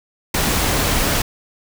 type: noise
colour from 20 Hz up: pink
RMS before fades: -18 dBFS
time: 0.34-1.22 s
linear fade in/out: 5 ms
effects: none